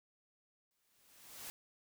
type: noise with exponential growth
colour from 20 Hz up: white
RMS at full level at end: -45 dBFS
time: 0.71-1.5 s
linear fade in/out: 0 ms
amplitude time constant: 170 ms
effects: none